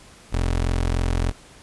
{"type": "tone", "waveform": "25% pulse", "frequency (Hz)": 43.36, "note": "F1", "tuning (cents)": -12, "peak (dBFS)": -16, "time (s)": [0.32, 1.32], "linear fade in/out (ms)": 20, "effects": ["pink hiss -48 dBFS RMS until 1.62 s", "resampled to 24000 Hz"]}